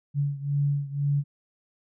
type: beating tone pair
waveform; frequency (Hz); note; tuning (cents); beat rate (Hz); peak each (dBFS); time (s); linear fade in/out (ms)
sine; 142 / 144; C#3 / D3; +42 / -34; 2; -25 / -28; 0.14-1.24; 50
effects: none